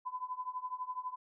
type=tone with tremolo; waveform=sine; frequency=1008 Hz; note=B5; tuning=35 cents sharp; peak=-33 dBFS; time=0.05-1.16 s; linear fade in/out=20 ms; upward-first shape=triangle; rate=12 Hz; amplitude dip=95%; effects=none